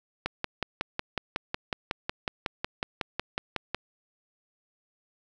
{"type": "click train", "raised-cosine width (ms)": 0.3, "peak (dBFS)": -12, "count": 20, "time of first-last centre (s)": [0.26, 3.746], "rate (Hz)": 5.45, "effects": []}